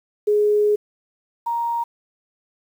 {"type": "tone pair in turn", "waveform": "sine", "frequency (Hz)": [417.9, 936], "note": ["G#4", "A#5"], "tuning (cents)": [11, 7], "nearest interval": "octave + major second", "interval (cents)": 1396, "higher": "second", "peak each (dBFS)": [-14, -20], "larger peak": "first", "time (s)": [[0.27, 0.76], [1.46, 1.84]], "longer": "first", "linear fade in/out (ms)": 10, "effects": ["8-bit"]}